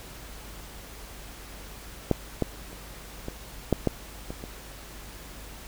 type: clicks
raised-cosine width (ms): 2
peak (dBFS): -7 / -10 / -30 / -20 / -7 / -8 / -21 / -24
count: 8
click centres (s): 2.113 / 2.423 / 2.73 / 3.284 / 3.727 / 3.873 / 4.305 / 4.439
effects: added 50 Hz sine -45 dBFS peak until 5.67 s + pink hiss -45 dBFS RMS until 5.67 s